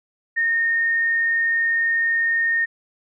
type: tone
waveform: sine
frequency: 1838 Hz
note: A#6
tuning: 25 cents flat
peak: -17 dBFS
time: 0.36-2.66 s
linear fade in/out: 20 ms
effects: none